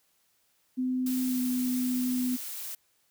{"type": "tone with pitch glide", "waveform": "sine", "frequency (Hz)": [255.2, 251.1], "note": ["C4", "B3"], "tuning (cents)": [-43, 29], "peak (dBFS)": -26, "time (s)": [0.77, 2.37], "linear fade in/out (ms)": 20, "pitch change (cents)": -28, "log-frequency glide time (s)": [1.25, 1.42]}
{"type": "noise", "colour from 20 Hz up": "blue", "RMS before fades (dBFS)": -38, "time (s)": [1.06, 2.75], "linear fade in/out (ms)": 5}
{"effects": ["white hiss -70 dBFS RMS until 3.1 s"]}